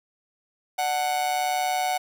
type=tone with amplitude modulation; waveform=45% pulse; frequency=740 Hz; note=F#5; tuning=in tune; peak=-20 dBFS; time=0.78-1.98 s; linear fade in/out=10 ms; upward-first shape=sine; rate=141 Hz; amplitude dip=65%; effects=none